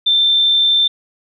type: tone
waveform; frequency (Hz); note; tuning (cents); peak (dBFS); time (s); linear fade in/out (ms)
sine; 3564; A7; +22; -10; 0.06-0.88; 10
effects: none